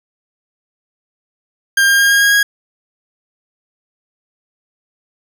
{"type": "tone with pitch steps", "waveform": "40% pulse", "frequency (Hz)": [1599, 1608.3, 1617.6, 1627, 1636.4, 1645.9], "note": ["G6", "G6", "G#6", "G#6", "G#6", "G#6"], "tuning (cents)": [34, 44, -46, -36, -26, -16], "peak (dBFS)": -8, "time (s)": [1.77, 2.43], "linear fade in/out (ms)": 5, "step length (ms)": 110, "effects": []}